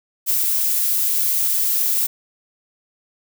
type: noise with ADSR envelope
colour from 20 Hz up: violet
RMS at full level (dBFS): -17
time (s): 0.26-2.07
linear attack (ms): 38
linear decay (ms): 15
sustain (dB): -2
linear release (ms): 12
effects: none